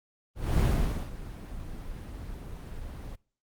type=noise with ADSR envelope; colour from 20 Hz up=brown; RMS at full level=-22 dBFS; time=0.35-3.16 s; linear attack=260 ms; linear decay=490 ms; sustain=-17 dB; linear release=15 ms; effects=noise-tail reverb RT60 0.4 s tail -24 dB re dry + Opus 24 kbps